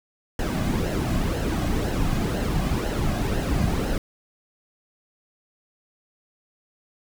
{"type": "noise with flanger", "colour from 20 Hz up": "brown", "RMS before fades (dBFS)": -24, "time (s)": [0.39, 3.98], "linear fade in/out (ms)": 2, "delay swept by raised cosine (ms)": [0.84, 2.24], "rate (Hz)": 2, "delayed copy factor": -0.55, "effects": []}